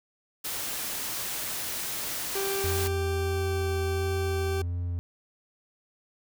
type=noise; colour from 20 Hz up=white; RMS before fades=-33 dBFS; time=0.44-2.88 s; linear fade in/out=10 ms
type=tone with pitch glide; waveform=40% pulse; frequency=392 to 388.8 Hz; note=G4 to G4; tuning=0 to -14 cents; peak=-28 dBFS; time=2.35-4.62 s; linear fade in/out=5 ms; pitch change=-14 cents; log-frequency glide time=3.14-3.47 s
type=tone with vibrato; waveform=triangle; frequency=86.4 Hz; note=F2; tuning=18 cents flat; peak=-26 dBFS; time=2.64-4.99 s; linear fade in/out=0 ms; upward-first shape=sine; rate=1.5 Hz; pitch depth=29 cents each way
effects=none

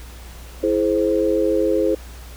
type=chord; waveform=sine; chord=E augmented; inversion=none; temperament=equal with one note detuned; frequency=329.6 / 422.8 / 523.3 Hz; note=E4 / G#4 / B#4; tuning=0 / +31 / 0 cents; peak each=-20 dBFS; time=0.63-1.95 s; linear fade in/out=5 ms; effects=added 60 Hz sine -36 dBFS peak until 2.36 s + pink hiss -43 dBFS RMS until 2.36 s

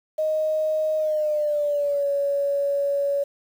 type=tone with pitch glide; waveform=sine; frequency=622.3 to 564.1 Hz; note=D#5 to C#5; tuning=0 to +30 cents; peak=-20 dBFS; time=0.18-3.24 s; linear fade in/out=10 ms; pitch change=-170 cents; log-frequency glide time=0.98-2.07 s; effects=8-bit

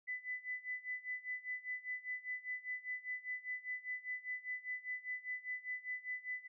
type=tone with tremolo; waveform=sine; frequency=2000 Hz; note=B6; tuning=21 cents sharp; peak=-37 dBFS; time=0.07-6.48 s; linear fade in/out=20 ms; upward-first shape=sine; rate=5 Hz; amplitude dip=90%; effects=none

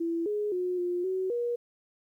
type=tone with pitch steps; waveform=sine; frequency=334.4 / 417.5 / 361.8 / 353.9 / 375.4 / 478.1 Hz; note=E4 / G#4 / F#4 / F4 / F#4 / A#4; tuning=+25 / +9 / -39 / +23 / +25 / +44 cents; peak=-27 dBFS; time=0-1.56 s; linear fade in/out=10 ms; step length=260 ms; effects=11-bit

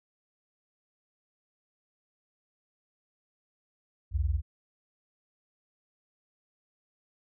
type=tone pair together; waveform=sine; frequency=61.65 / 82.41 Hz; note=B1 / E2; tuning=-2 / 0 cents; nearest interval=perfect fourth; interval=502 cents; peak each=-28 dBFS; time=4.11-4.42 s; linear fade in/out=50 ms; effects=none

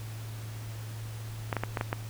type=clicks; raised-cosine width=0.5 ms; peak=-14 dBFS; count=6; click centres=1.528 / 1.567 / 1.636 / 1.772 / 1.811 / 1.929 s; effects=added 110 Hz sine -37 dBFS peak until 2.09 s + pink hiss -48 dBFS RMS until 2.09 s

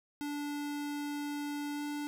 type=tone with pitch glide; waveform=square; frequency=291 to 292.9 Hz; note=D4 to D4; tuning=-16 to -5 cents; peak=-36 dBFS; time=0.21-2.07 s; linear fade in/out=0 ms; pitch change=+11 cents; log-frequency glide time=1.74-1.82 s; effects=none

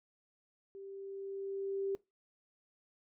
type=tone with level ramp; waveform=sine; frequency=392 Hz; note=G4; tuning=in tune; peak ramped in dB=-46 to -32 dBFS; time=0.75-1.95 s; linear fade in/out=0 ms; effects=noise-tail reverb RT60 0.2 s tail -20 dB re dry

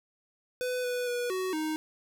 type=tone with pitch steps; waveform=square; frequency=500 / 493.5 / 486.1 / 373.1 / 311.6 Hz; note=B4 / B4 / B4 / F#4 / D#4; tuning=+21 / -1 / -28 / +14 / +3 cents; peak=-30 dBFS; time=0.61-1.76 s; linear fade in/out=0 ms; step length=230 ms; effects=none

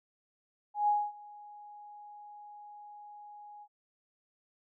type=tone with ADSR envelope; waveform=sine; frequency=830.6 Hz; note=G#5; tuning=in tune; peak=-23 dBFS; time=0.74-3.68 s; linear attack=140 ms; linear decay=240 ms; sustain=-24 dB; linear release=58 ms; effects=none

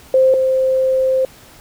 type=tone pair in turn; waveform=sine; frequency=523.3 / 523.3 Hz; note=C5 / C5; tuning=0 / 0 cents; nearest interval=unison; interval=0 cents; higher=neither; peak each=-8 / -12 dBFS; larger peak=first; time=0.14-0.34 / 0.34-1.25 s; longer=second; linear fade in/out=2 ms; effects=pink hiss -43 dBFS RMS until 1.6 s

